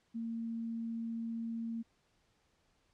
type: tone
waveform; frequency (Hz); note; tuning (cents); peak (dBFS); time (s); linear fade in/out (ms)
sine; 228.8; A#3; -32; -36; 0.14-1.83; 20
effects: pink hiss -74 dBFS RMS until 2.93 s + low-pass 7000 Hz 12 dB/octave